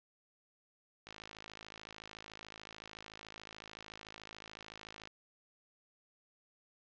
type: click train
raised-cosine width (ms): 0.2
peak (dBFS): -30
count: 216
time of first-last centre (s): 1.07-5.074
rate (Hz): 53.7
effects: low-pass 5000 Hz 12 dB/octave